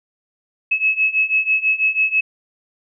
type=beating tone pair; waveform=sine; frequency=2579 / 2585.1 Hz; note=E7 / E7; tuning=-39 / -34 cents; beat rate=6.1 Hz; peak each=-19 / -17 dBFS; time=0.71-2.21 s; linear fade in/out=10 ms; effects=none